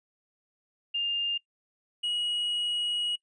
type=tone pair in turn; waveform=sine / triangle; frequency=2808 / 2902 Hz; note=F7 / F#7; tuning=+9 / -34 cents; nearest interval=minor second; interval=57 cents; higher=second; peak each=-26 / -26 dBFS; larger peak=neither; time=0.94-1.38 / 2.03-3.16 s; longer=second; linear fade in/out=10 ms; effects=noise-tail reverb RT60 0.1 s tail -23 dB re dry + resampled to 22050 Hz